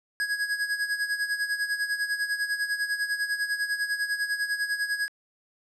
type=tone with tremolo; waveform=square; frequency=1661.2 Hz; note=G#6; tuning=in tune; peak=-24 dBFS; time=0.2-5.08 s; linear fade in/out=0 ms; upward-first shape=sine; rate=10 Hz; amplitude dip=70%; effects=low-pass 10000 Hz 12 dB/octave